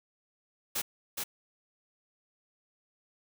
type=noise with echo; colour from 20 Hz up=white; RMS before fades=-32 dBFS; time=0.75-0.82 s; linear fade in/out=10 ms; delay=420 ms; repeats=1; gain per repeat=-3 dB; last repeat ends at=1.24 s; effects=none